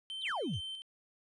triangle tone with tremolo, 3100 Hz, G7, 20 cents flat, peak -37 dBFS, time 0.1-0.82 s, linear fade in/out 0 ms, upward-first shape square, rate 2.3 Hz, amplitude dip 45%
sine exponential sweep, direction down, 4186 to 66.8 Hz, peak -32 dBFS, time 0.21-0.61 s, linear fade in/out 50 ms
effects tanh soft clip ceiling -28 dBFS + resampled to 24000 Hz

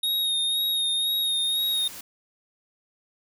square tone with vibrato, 3729 Hz, A#7, in tune, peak -23 dBFS, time 0.03-1.88 s, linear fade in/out 5 ms, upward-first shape sine, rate 2 Hz, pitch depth 29 cents each way
white noise with exponential growth, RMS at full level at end -39 dBFS, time 0.21-2.01 s, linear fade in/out 5 ms, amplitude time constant 390 ms
effects none

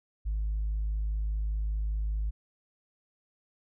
sine tone, 52.5 Hz, G#1, 19 cents sharp, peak -26 dBFS, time 0.25-2.31 s, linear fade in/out 20 ms, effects tanh soft clip ceiling -25 dBFS

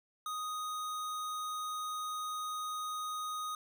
square tone, 1245 Hz, D#6, 1 cent sharp, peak -37 dBFS, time 0.26-3.55 s, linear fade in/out 2 ms, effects none

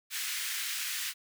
pink high-pass noise, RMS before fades -35 dBFS, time 0.1-1.14 s, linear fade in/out 50 ms, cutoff 1700 Hz, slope 24 dB/octave, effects none

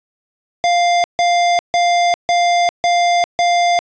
square tone bursts, 698.5 Hz, F5, in tune, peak -12 dBFS, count 6, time 0.64-3.79 s, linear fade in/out 0 ms, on 400 ms, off 150 ms, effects resampled to 16000 Hz + 9-bit

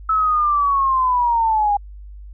sine linear sweep, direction down, 1307 to 806 Hz, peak -14 dBFS, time 0.09-1.77 s, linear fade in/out 5 ms, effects added 50 Hz sine -34 dBFS peak until 2.33 s

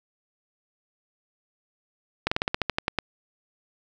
slowing click train, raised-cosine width 0.3 ms, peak -7 dBFS, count 11, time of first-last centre 2.27-2.987 s, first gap 45 ms, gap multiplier 1.1, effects none

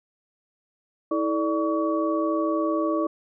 sine tone cluster, 323.2 / 436.4 / 588 / 1131 Hz, E4 / A4 / D5 / C#6, -34 / -14 / +2 / +34 cents, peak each -24 / -32 / -27 / -29 dBFS, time 1.11-3.07 s, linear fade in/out 5 ms, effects none

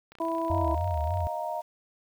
click train, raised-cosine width 0.3 ms, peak -33 dBFS, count 34, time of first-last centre 0.12-1.206 s, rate 30.4 Hz
harmonic tone, 329.6 Hz, E4, in tune, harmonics 1 / 2 / 3, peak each -31 / -31 / -31 dBFS, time 0.2-0.75 s, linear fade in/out 5 ms
sine chord, Eb suspended second, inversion none, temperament equal, 622.3 / 698.5 / 932.3 Hz, Eb5 / F5 / Bb5, 0 / 0 / 0 cents, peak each -34 dBFS, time 0.49-1.62 s, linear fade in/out 20 ms
sine tone with vibrato, 82.41 Hz, E2, in tune, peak -27 dBFS, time 0.5-1.27 s, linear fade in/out 0 ms, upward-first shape sine, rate 3.4 Hz, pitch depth 190 cents each way
effects 9-bit

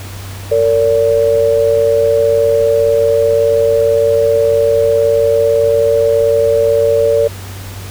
sine tone pair together, 454.9 / 573.1 Hz, A#4 / D5, -42 / -42 cents, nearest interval major third, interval 400 cents, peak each -11 dBFS, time 0.51-7.28 s, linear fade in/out 10 ms, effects added 96 Hz sine -26 dBFS peak until 7.9 s + pink hiss -32 dBFS RMS until 7.9 s

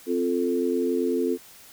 sine chord, F major, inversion second, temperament equal, 261.6 / 349.2 / 440 Hz, C4 / F4 / A4, 0 / 0 / 0 cents, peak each -26 dBFS, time 0.06-1.38 s, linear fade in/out 50 ms, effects white hiss -49 dBFS RMS until 1.72 s

